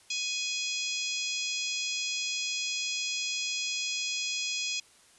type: harmonic tone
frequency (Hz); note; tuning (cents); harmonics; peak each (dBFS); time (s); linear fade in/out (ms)
834; G#5; +7; 3 / 4 / 5 / 6 / 7 / 8 / 9; -35 / -36 / -40 / -37 / -41 / -39 / -44; 0.1-4.8; 5
effects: white hiss -59 dBFS RMS until 5.18 s + resampled to 24000 Hz